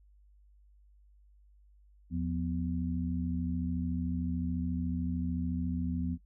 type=tone cluster; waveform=sine; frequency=80.7 / 175.5 / 249.2 Hz; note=E2 / F3 / B3; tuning=-36 / +9 / +16 cents; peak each=-35 / -34 / -35 dBFS; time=2.1-6.18 s; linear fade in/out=50 ms; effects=noise-tail reverb RT60 0.1 s tail -20 dB re dry + added 50 Hz sine -58 dBFS peak until 6.25 s